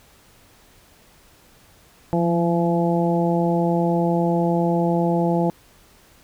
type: harmonic tone with a mistuned harmonic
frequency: 170 Hz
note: F3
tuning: 46 cents flat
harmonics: 1 / 2 / 3 / 4 / 5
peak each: -20 / -23 / -25 / -26 / -27 dBFS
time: 2.13-5.5 s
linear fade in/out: 0 ms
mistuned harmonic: 1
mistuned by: +25 cents
effects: pink hiss -53 dBFS RMS until 6.23 s

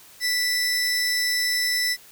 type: tone pair together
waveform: 40% pulse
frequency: 1975.5 / 5265 Hz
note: B6 / E8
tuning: 0 / -3 cents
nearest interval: octave + perfect fourth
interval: 1697 cents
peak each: -23 dBFS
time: 0.2-1.97 s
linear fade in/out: 50 ms
effects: white hiss -49 dBFS RMS until 2.11 s

